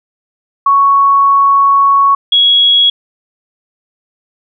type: tone pair in turn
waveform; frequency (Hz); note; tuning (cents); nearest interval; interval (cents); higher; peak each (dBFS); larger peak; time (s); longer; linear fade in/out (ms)
sine; 1111 / 3329; C#6 / G#7; +4 / +3; octave + perfect fifth; 1899; second; -5; neither; 0.66-2.15 / 2.32-2.9; first; 5
effects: none